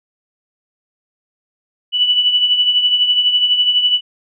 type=tone with tremolo; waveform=sine; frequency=2963 Hz; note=F#7; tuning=2 cents sharp; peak=-8 dBFS; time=1.92-4.01 s; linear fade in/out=50 ms; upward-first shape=triangle; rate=12 Hz; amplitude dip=65%; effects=none